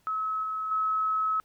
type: tone with level steps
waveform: sine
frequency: 1288 Hz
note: E6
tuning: 41 cents flat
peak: -27 / -29 / -24 dBFS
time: 0.07-1.4 s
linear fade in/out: 0 ms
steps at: 0.43 / 0.71 s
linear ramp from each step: 5 ms
effects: pink hiss -67 dBFS RMS until 1.44 s